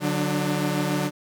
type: tone cluster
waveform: sawtooth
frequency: 145.7 / 184.2 / 298.3 Hz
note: D3 / F#3 / D4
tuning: -13 / -7 / +27 cents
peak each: -23 dBFS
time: 0-1.11 s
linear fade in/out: 50 ms
effects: none